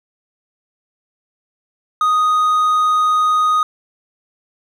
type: tone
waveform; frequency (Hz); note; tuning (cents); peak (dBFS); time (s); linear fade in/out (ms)
triangle; 1244.5; D#6; 0; -10; 2.01-3.63; 2
effects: none